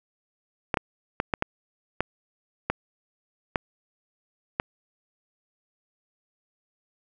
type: clicks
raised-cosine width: 0.5 ms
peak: -8 dBFS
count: 9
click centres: 0.742 / 0.772 / 1.201 / 1.338 / 1.424 / 2.006 / 2.7 / 3.558 / 4.599 s
effects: none